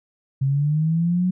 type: linear sweep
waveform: sine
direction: up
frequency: 132.9 to 185 Hz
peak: -17 dBFS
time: 0.41-1.31 s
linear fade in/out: 10 ms
effects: none